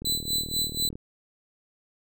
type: click train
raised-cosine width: 3 ms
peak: -25 dBFS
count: 37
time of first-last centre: 0.02-0.955 s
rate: 38.5 Hz
type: tone with tremolo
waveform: sawtooth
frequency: 4000 Hz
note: B7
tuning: 21 cents sharp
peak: -20 dBFS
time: 0.05-0.89 s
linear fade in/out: 2 ms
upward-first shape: sine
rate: 4.1 Hz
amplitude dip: 85%
effects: none